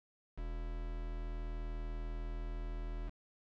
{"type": "tone with quantisation", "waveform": "triangle", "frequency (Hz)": 40.28, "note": "E1", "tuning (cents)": -39, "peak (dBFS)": -36, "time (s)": [0.37, 3.1], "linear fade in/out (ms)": 20, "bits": 8, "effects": ["low-pass 3000 Hz 12 dB/octave"]}